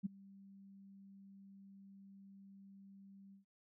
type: tone with ADSR envelope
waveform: sine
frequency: 196 Hz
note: G3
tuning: in tune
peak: -33 dBFS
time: 0.03-3.45 s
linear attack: 27 ms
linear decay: 13 ms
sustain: -23 dB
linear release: 120 ms
effects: none